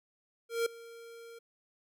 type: tone with ADSR envelope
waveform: square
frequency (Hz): 463.4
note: A#4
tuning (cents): -10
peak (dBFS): -27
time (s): 0.49-1.39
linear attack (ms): 170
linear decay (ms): 5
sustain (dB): -21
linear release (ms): 8
effects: none